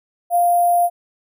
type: tone with sample-and-hold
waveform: sine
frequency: 698.5 Hz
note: F5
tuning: in tune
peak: -12 dBFS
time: 0.3-0.9 s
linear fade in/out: 50 ms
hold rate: 11025 Hz
effects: none